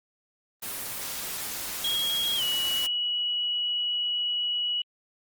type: noise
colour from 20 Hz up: white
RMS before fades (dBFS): -34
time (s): 0.62-2.87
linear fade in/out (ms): 10
type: tone with pitch glide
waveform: sine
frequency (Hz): 3285 to 2927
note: G#7 to F#7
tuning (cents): -20 to -19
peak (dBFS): -25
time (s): 1.84-4.82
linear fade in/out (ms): 5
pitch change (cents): -199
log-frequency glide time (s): 2.36-2.43
effects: Opus 24 kbps